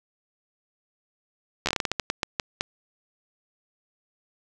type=slowing click train; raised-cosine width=0.2 ms; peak=-7 dBFS; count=14; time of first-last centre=1.66-2.609 s; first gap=12 ms; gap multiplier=1.27; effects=none